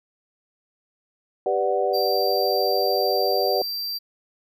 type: chord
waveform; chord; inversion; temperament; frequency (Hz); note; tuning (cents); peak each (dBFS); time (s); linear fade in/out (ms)
sine; G major seventh; none; equal; 392 / 493.9 / 587.3 / 740; G4 / B4 / D5 / F#5; 0 / 0 / 0 / 0; -25; 1.46-3.62; 2
type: tone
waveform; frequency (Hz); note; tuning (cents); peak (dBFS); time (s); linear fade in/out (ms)
square; 4700; D8; +1; -27; 1.93-3.99; 20
effects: none